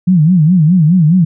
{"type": "tone with vibrato", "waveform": "sine", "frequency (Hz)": 167.7, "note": "E3", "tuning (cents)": 30, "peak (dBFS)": -5, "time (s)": [0.07, 1.25], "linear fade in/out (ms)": 10, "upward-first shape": "sine", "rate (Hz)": 4.8, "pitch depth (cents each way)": 200, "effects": []}